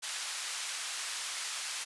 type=band-pass noise; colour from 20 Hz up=white; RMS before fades=-38 dBFS; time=0.02-1.85 s; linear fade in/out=20 ms; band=1100 to 8200 Hz; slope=12 dB/octave; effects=resampled to 24000 Hz